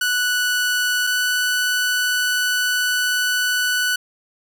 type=tone pair in turn; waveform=sawtooth; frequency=1480 / 1486.9 Hz; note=F#6 / F#6; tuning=0 / +8 cents; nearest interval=unison; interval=8 cents; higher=second; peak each=-14 dBFS; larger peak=neither; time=0.01-1.07 / 1.07-3.96 s; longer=second; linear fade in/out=5 ms; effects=none